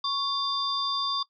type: tone cluster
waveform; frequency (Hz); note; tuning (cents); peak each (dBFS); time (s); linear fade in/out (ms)
sine; 1107 / 3580 / 4796; C#6 / A7 / D8; -3 / +29 / +36; -30; 0.04-1.23; 5
effects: noise-tail reverb RT60 0.1 s tail -19 dB re dry